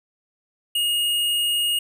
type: tone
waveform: square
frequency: 2862 Hz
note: F7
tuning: 42 cents sharp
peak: -20 dBFS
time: 0.75-1.79 s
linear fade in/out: 5 ms
effects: none